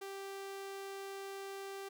sawtooth tone, 392 Hz, G4, in tune, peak -39 dBFS, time 0.01-1.89 s, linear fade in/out 10 ms, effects none

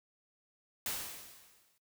white noise with exponential decay, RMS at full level -35 dBFS, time 0.86-1.78 s, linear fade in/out 1 ms, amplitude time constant 200 ms, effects noise-tail reverb RT60 0.1 s tail -18 dB re dry

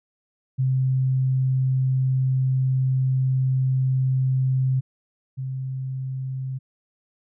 sine tone pair in turn, 130.81 / 131.56 Hz, C3 / C3, 0 / +10 cents, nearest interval unison, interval 10 cents, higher second, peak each -18 / -26 dBFS, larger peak first, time 0.58-4.81 / 5.37-6.59 s, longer first, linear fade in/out 20 ms, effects none

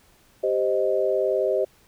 sine chord, C minor, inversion second, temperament equal, 392 / 523.3 / 622.3 Hz, G4 / C5 / Eb5, 0 / 0 / 0 cents, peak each -24 dBFS, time 0.43-1.65 s, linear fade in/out 10 ms, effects pink hiss -58 dBFS RMS until 1.87 s

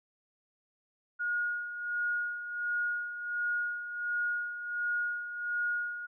sine tone with tremolo, 1438 Hz, F#6, 50 cents flat, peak -28 dBFS, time 1.19-6.07 s, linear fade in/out 20 ms, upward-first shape sine, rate 1.4 Hz, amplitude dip 65%, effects none

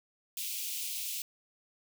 white high-pass noise, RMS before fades -37 dBFS, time 0.37-1.22 s, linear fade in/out 2 ms, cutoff 2400 Hz, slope 48 dB/octave, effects none

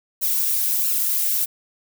violet noise with flanger, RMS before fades -21 dBFS, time 0.21-1.46 s, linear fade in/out 20 ms, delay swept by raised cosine 0.71 to 3.41 ms, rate 1.5 Hz, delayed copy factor +0.85, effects none

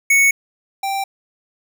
square tone pair in turn, 2217 / 783.8 Hz, C#7 / G5, 0 / 0 cents, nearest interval octave + tritone, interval 1800 cents, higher first, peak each -11 / -20 dBFS, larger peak first, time 0.1-0.31 / 0.83-1.04 s, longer neither, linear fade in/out 5 ms, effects none

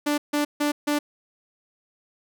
sawtooth tone bursts, 293.7 Hz, D4, in tune, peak -17 dBFS, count 4, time 0.06-0.99 s, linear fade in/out 10 ms, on 120 ms, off 150 ms, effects none

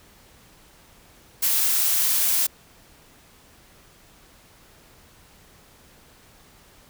blue noise, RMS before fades -21 dBFS, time 1.42-2.47 s, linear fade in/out 10 ms, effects pink hiss -53 dBFS RMS until 6.89 s

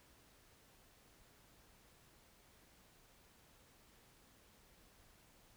silence, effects pink hiss -67 dBFS RMS until 5.56 s

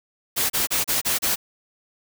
white noise bursts, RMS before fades -22 dBFS, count 6, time 0.36-1.36 s, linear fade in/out 20 ms, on 140 ms, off 32 ms, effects none

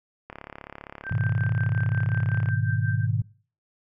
click train, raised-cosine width 0.5 ms, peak -23 dBFS, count 78, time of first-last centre 0.3-2.487 s, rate 35.2 Hz
sine tone with tremolo, 1566 Hz, G6, 2 cents flat, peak -29 dBFS, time 1.03-3.07 s, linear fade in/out 50 ms, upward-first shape triangle, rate 5.5 Hz, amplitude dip 90%
sine chord, G# minor, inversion none, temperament equal, 103.83 / 123.47 / 155.56 Hz, G#2 / B2 / D#3, 0 / 0 / 0 cents, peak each -25 / -26 / -29 dBFS, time 1.11-3.22 s, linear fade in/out 5 ms
effects noise-tail reverb RT60 0.4 s tail -20 dB re dry

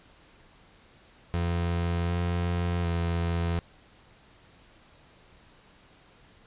30% pulse tone with pitch steps, 85.7 / 87 / 85 Hz, F2 / F2 / F2, -32 / -6 / -46 cents, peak -23 dBFS, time 1.34-3.59 s, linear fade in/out 0 ms, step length 750 ms, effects pink hiss -57 dBFS RMS until 6.46 s + resampled to 8000 Hz

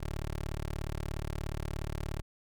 15% pulse tone, 36.91 Hz, D1, 9 cents sharp, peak -28 dBFS, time 0-2.22 s, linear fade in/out 10 ms, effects none

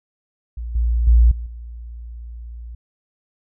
sine tone with level steps, 58.27 Hz, A#1, in tune, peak -25 / -15 / -8 / -25 / -31 dBFS, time 0.57-2.75 s, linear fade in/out 5 ms, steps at 0.75 / 1.07 / 1.31 / 1.46 s, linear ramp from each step 5 ms, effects none

